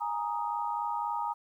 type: chord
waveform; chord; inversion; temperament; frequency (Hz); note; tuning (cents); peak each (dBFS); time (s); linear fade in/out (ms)
sine; Ab suspended second; none; just; 830.6 / 934.4 / 1245.9; Ab5 / Bb5 / Eb6; 0 / +4 / +2; -35 / -32 / -37; 0-1.34; 20
effects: 11-bit